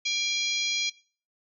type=harmonic tone with a mistuned harmonic; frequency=823 Hz; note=G#5; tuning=16 cents flat; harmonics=3 / 4 / 5 / 6 / 7 / 8; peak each=-29 / -31 / -33 / -35 / -36 / -37 dBFS; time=0.05-0.9 s; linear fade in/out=10 ms; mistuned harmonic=3; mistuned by=-72 cents; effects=noise-tail reverb RT60 0.4 s tail -20 dB re dry